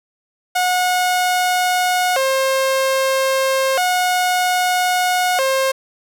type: tone with vibrato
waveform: sawtooth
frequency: 622.3 Hz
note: D#5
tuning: in tune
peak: -11 dBFS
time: 0.55-5.72 s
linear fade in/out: 10 ms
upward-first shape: square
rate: 0.31 Hz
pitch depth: 270 cents each way
effects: none